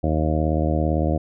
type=harmonic tone; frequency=77.78 Hz; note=D#2; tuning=in tune; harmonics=1 / 2 / 3 / 4 / 5 / 6 / 7 / 8 / 9; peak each=-22 / -25 / -28 / -26 / -33 / -34 / -28 / -31 / -30 dBFS; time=0.03-1.18 s; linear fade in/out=10 ms; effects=none